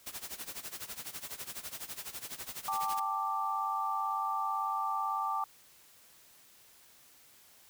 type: noise with tremolo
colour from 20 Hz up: white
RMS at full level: -40 dBFS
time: 0.06-3 s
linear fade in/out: 10 ms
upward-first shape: sine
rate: 12 Hz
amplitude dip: 85%
type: chord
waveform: sine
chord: G suspended second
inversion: none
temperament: just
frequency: 784 / 882 / 1176 Hz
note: G5 / A5 / D6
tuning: 0 / +4 / +2 cents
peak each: -37 / -36 / -33 dBFS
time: 2.68-5.44 s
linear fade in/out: 2 ms
effects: white hiss -60 dBFS RMS until 7.69 s